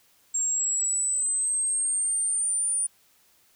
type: exponential sweep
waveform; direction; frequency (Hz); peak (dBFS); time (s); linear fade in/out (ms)
sine; up; 7459 to 9397; -23; 0.34-2.87; 10
effects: white hiss -62 dBFS RMS until 3.55 s